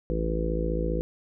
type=harmonic tone; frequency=55 Hz; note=A1; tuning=in tune; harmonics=1 / 3 / 4 / 5 / 6 / 7 / 8 / 9; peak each=-28 / -32 / -39 / -39 / -34 / -36 / -37 / -32 dBFS; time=0.1-1.01 s; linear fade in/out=0 ms; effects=none